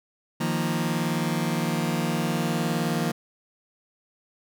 sawtooth chord, Eb suspended second, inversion none, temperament just, 155.56 / 175.01 / 233.3 Hz, Eb3 / F3 / Bb3, 0 / +4 / +2 cents, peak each -24 dBFS, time 0.4-3.12 s, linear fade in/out 10 ms, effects none

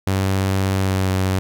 sawtooth tone with pitch glide, 96.1 to 94.34 Hz, G2 to F#2, -34 to +34 cents, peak -13 dBFS, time 0.07-1.39 s, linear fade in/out 0 ms, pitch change -32 cents, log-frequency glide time 0.76-1.08 s, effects none

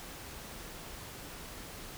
silence, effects pink hiss -46 dBFS RMS until 1.97 s

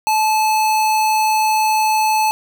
square tone, 867 Hz, A5, 26 cents flat, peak -14 dBFS, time 0.07-2.31 s, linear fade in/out 0 ms, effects none

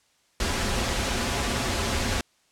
pink noise with comb filter, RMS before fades -26 dBFS, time 0.4-2.21 s, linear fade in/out 2 ms, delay 6.5 ms, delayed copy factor -0.5, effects white hiss -65 dBFS RMS until 2.51 s + low-pass 8000 Hz 12 dB/octave

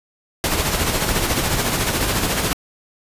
pink noise with tremolo, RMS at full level -18 dBFS, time 0.44-2.53 s, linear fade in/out 0 ms, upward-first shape sine, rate 14 Hz, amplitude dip 45%, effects resampled to 32000 Hz

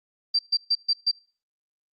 sine tone bursts, 4699 Hz, D8, in tune, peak -18 dBFS, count 5, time 0.34-1.115 s, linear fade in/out 10 ms, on 51 ms, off 130 ms, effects noise-tail reverb RT60 0.4 s tail -25 dB re dry + Opus 24 kbps

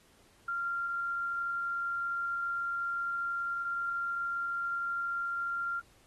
sine tone, 1386 Hz, F6, 14 cents flat, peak -31 dBFS, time 0.48-5.8 s, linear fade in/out 5 ms, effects pink hiss -64 dBFS RMS until 6.06 s + AAC 32 kbps

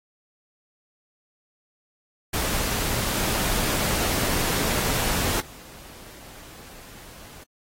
pink noise with level steps, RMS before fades -25 / -45 dBFS, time 2.33-7.44 s, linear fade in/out 10 ms, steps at 5.4 s, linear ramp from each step 5 ms, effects AAC 48 kbps

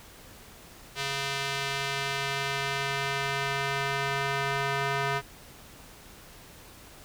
square tone with band-pass filter sweep, 138.59 Hz, C#3, in tune, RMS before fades -30 dBFS, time 0.95-5.22 s, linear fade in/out 50 ms, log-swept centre 3300 to 1500 Hz, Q 0.84, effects pink hiss -50 dBFS RMS until 7.04 s

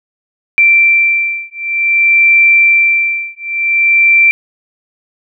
sine beating tone pair, 2349 / 2349.54 Hz, D7 / D7, 0 / 0 cents, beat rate 0.54 Hz, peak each -10 dBFS, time 0.58-4.31 s, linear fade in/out 0 ms, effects none

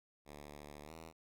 5% pulse tone with pitch glide, 73.42 to 81 Hz, D2 to E2, 0 to -30 cents, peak -39 dBFS, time 0.25-1.13 s, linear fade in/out 50 ms, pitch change +170 cents, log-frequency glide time 0.84-0.93 s, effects none

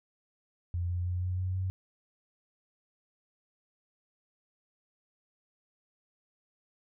sine tone with pitch steps, 87.31 / 88.53 / 89.76 / 91.02 / 92.29 / 93.58 Hz, F2 / F2 / F2 / F#2 / F#2 / F#2, 0 / +24 / +48 / -28 / -4 / +20 cents, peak -29 dBFS, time 0.74-1.7 s, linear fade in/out 0 ms, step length 160 ms, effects none

